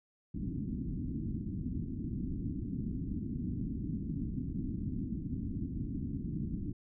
white low-pass noise, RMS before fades -37 dBFS, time 0.34-6.73 s, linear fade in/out 5 ms, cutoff 290 Hz, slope 48 dB/octave, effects none

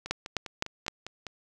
two click trains, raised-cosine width 0.2 ms, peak -10 / -21 dBFS, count 4 / 7, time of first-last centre 0.11-0.881 / 0.06-1.267 s, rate 3.89 / 4.97 Hz, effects none

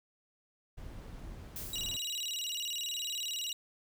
brown noise, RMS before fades -46 dBFS, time 0.77-1.97 s, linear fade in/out 10 ms
blue noise with exponential decay, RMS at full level -40 dBFS, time 1.56-2.44 s, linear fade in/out 1 ms, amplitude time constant 190 ms
30% pulse tone with vibrato, 3322 Hz, G#7, in tune, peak -32 dBFS, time 1.73-3.53 s, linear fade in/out 2 ms, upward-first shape square, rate 19 Hz, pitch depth 260 cents each way
effects none

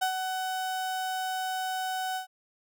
35% pulse tone with ADSR envelope, 750 Hz, F#5, 23 cents sharp, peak -22 dBFS, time 0.01-2.27 s, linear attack 15 ms, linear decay 92 ms, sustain -6 dB, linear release 110 ms, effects none

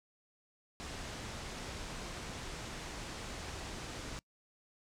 pink low-pass noise, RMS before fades -44 dBFS, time 0.8-4.19 s, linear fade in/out 0 ms, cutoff 8100 Hz, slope 24 dB/octave, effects noise-tail reverb RT60 0.1 s tail -25 dB re dry

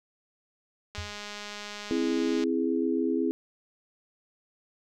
click train, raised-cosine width 0.2 ms, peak -22 dBFS, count 309, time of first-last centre 0.95-2.438 s, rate 207 Hz
sine tone with exponential decay, 86.1 Hz, F2, 24 cents flat, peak -30 dBFS, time 0.98-1.21 s, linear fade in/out 0 ms, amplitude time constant 49 ms
sine chord, C augmented, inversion none, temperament equal, 261.6 / 329.6 / 415.3 Hz, C4 / E4 / G#4, 0 / 0 / 0 cents, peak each -28 / -28 / -30 dBFS, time 1.91-3.31 s, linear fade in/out 0 ms
effects none

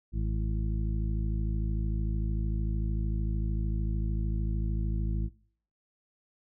harmonic tone with a mistuned harmonic, 53.3 Hz, G#1, 46 cents sharp, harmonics 1 / 2 / 3 / 4 / 6, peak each -28 / -34 / -38 / -40 / -44 dBFS, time 0.12-5.3 s, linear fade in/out 50 ms, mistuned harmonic 6, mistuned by +62 cents, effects noise-tail reverb RT60 0.6 s tail -24 dB re dry

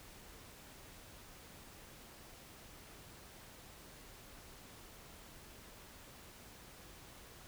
silence, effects pink hiss -56 dBFS RMS until 7.47 s

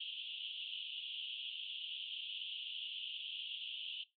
white band-pass noise, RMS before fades -45 dBFS, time 0-4.04 s, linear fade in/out 10 ms, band 2800 to 3400 Hz, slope 96 dB/octave, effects noise-tail reverb RT60 0.2 s tail -17 dB re dry

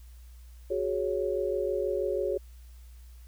sine chord, F# suspended second, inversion none, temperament just, 370 / 416.2 / 555 Hz, F#4 / G#4 / C#5, 0 / +4 / +2 cents, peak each -31 dBFS, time 0.7-2.38 s, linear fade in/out 10 ms, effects added 60 Hz sine -46 dBFS peak until 3.27 s + white hiss -63 dBFS RMS until 3.27 s

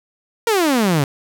sawtooth exponential sweep, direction down, 478 to 133.1 Hz, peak -10 dBFS, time 0.47-1.04 s, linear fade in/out 2 ms, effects none

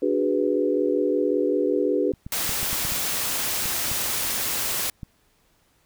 sine chord, G# half-diminished seventh, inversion second, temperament equal, 293.7 / 370 / 415.3 / 493.9 Hz, D4 / F#4 / G#4 / B4, 0 / 0 / 0 / 0 cents, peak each -25 dBFS, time 0.02-2.12 s, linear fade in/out 5 ms
clicks, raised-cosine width 5 ms, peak -22 dBFS, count 10, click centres 2.137 / 2.265 / 2.493 / 2.63 / 2.73 / 2.851 / 2.921 / 3.657 / 3.916 / 5.032 s
white noise, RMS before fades -26 dBFS, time 2.32-4.9 s, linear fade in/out 2 ms
effects pink hiss -64 dBFS RMS until 5.85 s

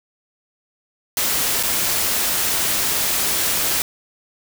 white noise with dropouts, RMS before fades -20 dBFS, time 1.17-3.82 s, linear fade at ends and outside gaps 1 ms, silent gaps 1.628-1.634 s, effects none

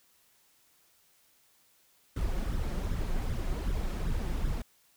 brown noise with flanger, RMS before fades -31 dBFS, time 2.16-4.62 s, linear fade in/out 5 ms, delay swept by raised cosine 0.55 to 5.65 ms, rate 2.6 Hz, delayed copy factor +0.65, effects white hiss -66 dBFS RMS until 4.96 s

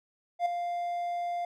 triangle tone with ADSR envelope, 698.5 Hz, F5, in tune, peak -20 dBFS, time 0.39-1.45 s, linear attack 67 ms, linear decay 6 ms, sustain -8 dB, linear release 3 ms, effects none

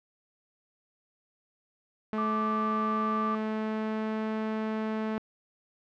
sawtooth tone with pitch glide, 216.4 to 218.2 Hz, A3 to A3, -29 to -14 cents, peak -25 dBFS, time 2.13-5.18 s, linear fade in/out 0 ms, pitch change +15 cents, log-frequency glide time 2.83-4.3 s
sine tone, 1174.7 Hz, D6, in tune, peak -28 dBFS, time 2.18-3.35 s, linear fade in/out 2 ms
effects low-pass 2000 Hz 12 dB/octave

